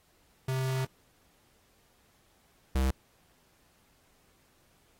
square tone pair in turn, 131.2 / 65.6 Hz, C3 / C2, +5 / +5 cents, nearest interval octave, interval 1200 cents, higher first, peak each -29 / -25 dBFS, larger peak second, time 0.48-0.85 / 2.75-2.91 s, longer first, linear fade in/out 5 ms, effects pink hiss -67 dBFS RMS until 4.99 s + AAC 48 kbps

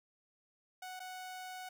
sawtooth tone with dropouts, 740 Hz, F#5, in tune, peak -40 dBFS, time 0.82-1.69 s, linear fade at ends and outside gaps 5 ms, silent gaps 0.995-1.001 s, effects none

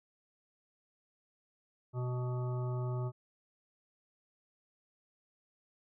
harmonic tone, 124.7 Hz, B2, 17 cents sharp, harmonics 1 / 3 / 5 / 7 / 9 / 10, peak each -33 / -43 / -47 / -50 / -52 / -53 dBFS, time 1.93-3.12 s, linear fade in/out 50 ms, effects none

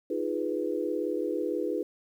sine chord, F half-diminished seventh, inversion third, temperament equal, 311.1 / 349.2 / 415.3 / 493.9 Hz, Eb4 / F4 / Ab4 / Cb5, 0 / 0 / 0 / 0 cents, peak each -33 dBFS, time 0.1-1.83 s, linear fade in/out 5 ms, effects 10-bit

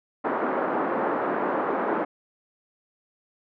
pink band-pass noise, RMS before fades -26 dBFS, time 0.24-2.05 s, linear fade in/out 10 ms, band 270 to 1400 Hz, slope 24 dB/octave, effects none

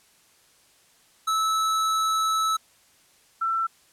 square / sine tone pair in turn, 1305 / 1339.4 Hz, E6 / E6, -18 / +27 cents, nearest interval unison, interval 45 cents, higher second, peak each -22 dBFS, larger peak neither, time 1.27-2.57 / 3.41-3.67 s, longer first, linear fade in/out 10 ms, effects white hiss -59 dBFS RMS until 3.92 s + low-pass 11000 Hz 12 dB/octave

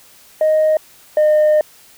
sine tone pair in turn, 622.3 / 609.5 Hz, D#5 / D#5, 0 / -36 cents, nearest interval unison, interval 36 cents, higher first, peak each -9 / -7 dBFS, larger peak second, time 0.41-0.77 / 1.17-1.61 s, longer second, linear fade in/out 2 ms, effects tanh soft clip ceiling -8 dBFS + white hiss -46 dBFS RMS until 1.97 s

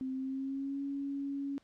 sine tone with pitch glide, 261.6 to 278.8 Hz, C4 to C#4, 0 to +10 cents, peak -34 dBFS, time 0.01-1.58 s, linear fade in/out 0 ms, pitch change +110 cents, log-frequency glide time 0.12-0.82 s, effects pink hiss -70 dBFS RMS until 1.63 s + low-pass 6000 Hz 12 dB/octave

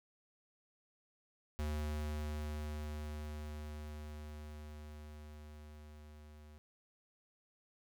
square tone with level ramp, 75.4 Hz, D2, 46 cents sharp, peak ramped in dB -36 to -55 dBFS, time 1.59-6.58 s, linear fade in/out 0 ms, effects none

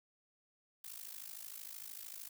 blue noise with amplitude modulation, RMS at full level -45 dBFS, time 0.84-2.29 s, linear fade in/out 5 ms, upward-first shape sine, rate 53.2 Hz, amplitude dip 85%, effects none

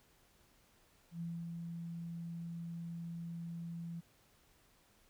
sine tone with ADSR envelope, 168.6 Hz, E3, 39 cents sharp, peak -38 dBFS, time 1.11-4.01 s, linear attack 100 ms, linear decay 250 ms, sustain -3 dB, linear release 17 ms, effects pink hiss -69 dBFS RMS until 5.09 s

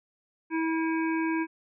harmonic tone with a mistuned harmonic, 324 Hz, E4, 30 cents flat, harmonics 1 / 3 / 5 / 7 / 8, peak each -26 / -34 / -36 / -38 / -43 dBFS, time 0.5-1.47 s, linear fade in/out 50 ms, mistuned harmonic 8, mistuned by -51 cents, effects none

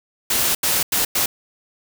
white noise bursts at uneven times, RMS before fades -19 dBFS, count 4, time 0.3-0.55 / 0.63-0.83 / 0.92-1.05 / 1.15-1.26 s, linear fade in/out 5 ms, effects none

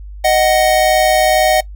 square tone pair together, 622.3 / 744.4 Hz, D#5 / F#5, 0 / +10 cents, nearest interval minor third, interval 310 cents, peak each -13 dBFS, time 0.24-1.61 s, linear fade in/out 10 ms, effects noise-tail reverb RT60 0.1 s tail -20 dB re dry + added 50 Hz sine -28 dBFS peak until 1.75 s

